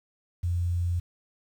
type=tone with quantisation; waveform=sine; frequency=87.31 Hz; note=F2; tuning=in tune; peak=-24 dBFS; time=0.43-1 s; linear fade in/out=10 ms; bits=9; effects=none